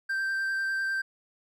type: tone with vibrato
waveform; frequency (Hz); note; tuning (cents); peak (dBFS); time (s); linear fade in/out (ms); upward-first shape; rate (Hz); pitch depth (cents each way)
triangle; 1569; G6; +1; -25; 0.09-1.02; 10; sine; 10; 11
effects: none